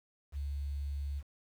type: tone with quantisation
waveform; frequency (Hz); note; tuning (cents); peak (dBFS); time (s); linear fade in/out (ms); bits
sine; 70.8; C#2; +37; -34; 0.32-1.23; 50; 10
effects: none